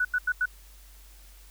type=tone bursts; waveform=sine; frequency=1480 Hz; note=F#6; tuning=in tune; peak=-22 dBFS; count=4; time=0-0.457 s; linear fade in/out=5 ms; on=49 ms; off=87 ms; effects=added 48 Hz sine -49 dBFS peak until 1.5 s + white hiss -56 dBFS RMS until 1.5 s